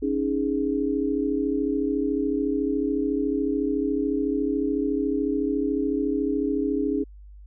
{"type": "chord", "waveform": "sine", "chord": "C# suspended second", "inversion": "none", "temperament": "equal", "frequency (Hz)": [277.2, 311.1, 415.3], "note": ["C#4", "D#4", "G#4"], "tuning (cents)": [0, 0, 0], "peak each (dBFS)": [-25, -27, -27], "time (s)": [0.02, 7.04], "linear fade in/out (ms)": 10, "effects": ["added 50 Hz sine -42 dBFS peak until 7.46 s"]}